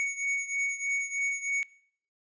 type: beating tone pair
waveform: square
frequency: 2228 / 2231.2 Hz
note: C#7 / C#7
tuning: +8 / +11 cents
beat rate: 3.2 Hz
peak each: -31 / -34 dBFS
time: 0-1.63 s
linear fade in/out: 0 ms
effects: noise-tail reverb RT60 0.6 s tail -22 dB re dry + resampled to 16000 Hz